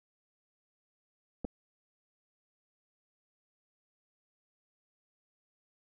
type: clicks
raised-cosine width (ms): 2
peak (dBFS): -24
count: 2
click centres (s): 1.446 / 1.45
effects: none